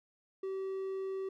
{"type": "tone", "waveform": "triangle", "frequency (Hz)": 384, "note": "G4", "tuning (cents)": -36, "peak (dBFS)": -33, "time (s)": [0.43, 1.29], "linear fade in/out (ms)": 5, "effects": []}